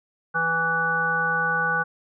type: harmonic tone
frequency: 164.81 Hz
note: E3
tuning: in tune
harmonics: 1 / 3 / 5 / 7 / 9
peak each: -34 / -33 / -29 / -28 / -22 dBFS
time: 0.34-1.84 s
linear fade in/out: 20 ms
effects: none